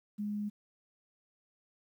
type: tone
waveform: sine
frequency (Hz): 207.7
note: G#3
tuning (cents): 0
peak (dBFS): -33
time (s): 0.18-0.5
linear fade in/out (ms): 20
effects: 11-bit